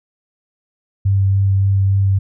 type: tone with vibrato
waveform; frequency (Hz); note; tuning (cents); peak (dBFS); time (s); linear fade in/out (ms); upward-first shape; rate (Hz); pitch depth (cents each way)
sine; 97.7; G2; -5; -11; 1.05-2.19; 10; sine; 3.5; 11
effects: none